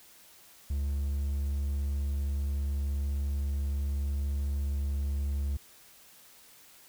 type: tone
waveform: triangle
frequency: 70.4 Hz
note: C#2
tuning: 27 cents sharp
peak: -26 dBFS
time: 0.7-5.57 s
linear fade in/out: 5 ms
effects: white hiss -56 dBFS RMS until 6.88 s